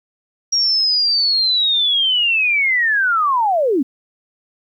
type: linear sweep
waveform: sine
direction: down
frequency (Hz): 5640 to 241.4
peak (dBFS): -13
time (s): 0.52-3.83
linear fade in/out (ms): 10
effects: 9-bit